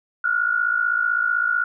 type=tone pair together; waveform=sine; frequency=1396.9 / 1452.7 Hz; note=F6 / F#6; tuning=0 / -32 cents; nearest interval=minor second; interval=68 cents; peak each=-22 / -20 dBFS; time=0.24-1.64 s; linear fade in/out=5 ms; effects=none